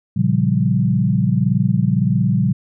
sine chord, G half-diminished seventh, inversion first, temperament equal, 116.54 / 138.59 / 174.61 / 196 Hz, Bb2 / Db3 / F3 / G3, 0 / 0 / 0 / 0 cents, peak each -19 dBFS, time 0.16-2.53 s, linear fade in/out 10 ms, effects none

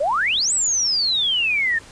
sine exponential two-way sweep, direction up then down, 531 to 8140 to 1766 Hz, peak -17 dBFS, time 0-1.79 s, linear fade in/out 10 ms, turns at 0.53 s, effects pink hiss -44 dBFS RMS until 1.91 s + resampled to 22050 Hz

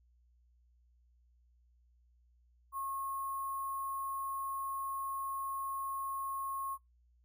sine tone with sample-and-hold, 1085 Hz, C#6, 37 cents flat, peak -36 dBFS, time 2.72-6.78 s, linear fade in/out 50 ms, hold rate 11025 Hz, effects noise-tail reverb RT60 0.2 s tail -22 dB re dry + added 60 Hz sine -65 dBFS peak until 7.24 s

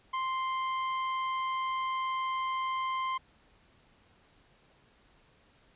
40% pulse tone, 1046.5 Hz, C6, in tune, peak -29 dBFS, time 0.13-3.18 s, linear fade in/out 10 ms, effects pink hiss -64 dBFS RMS until 5.75 s + resampled to 8000 Hz

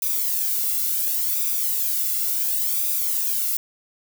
violet noise with flanger, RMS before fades -23 dBFS, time 0.02-3.57 s, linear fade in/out 2 ms, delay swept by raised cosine 0.82 to 1.47 ms, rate 0.7 Hz, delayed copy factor +0.7, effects none

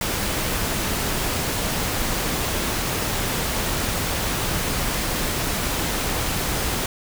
pink noise, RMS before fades -24 dBFS, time 0.01-6.86 s, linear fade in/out 2 ms, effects none

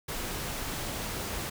pink noise, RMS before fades -35 dBFS, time 0.08-1.5 s, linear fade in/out 10 ms, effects none

